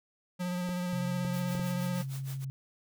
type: tone with vibrato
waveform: square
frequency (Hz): 178.9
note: F3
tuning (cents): +42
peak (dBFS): -32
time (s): 0.39-2.03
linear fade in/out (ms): 20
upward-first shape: square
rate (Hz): 16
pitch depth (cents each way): 16
type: clicks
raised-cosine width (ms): 2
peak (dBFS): -29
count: 4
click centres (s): 0.691 / 1.25 / 1.551 / 1.595
type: tone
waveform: sine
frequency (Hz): 134.8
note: C#3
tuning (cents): -48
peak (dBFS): -34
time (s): 0.93-2.5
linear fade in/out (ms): 0
type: noise with tremolo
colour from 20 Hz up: white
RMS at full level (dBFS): -46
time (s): 1.33-2.45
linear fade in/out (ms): 10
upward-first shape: sine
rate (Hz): 6.4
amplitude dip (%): 90
effects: none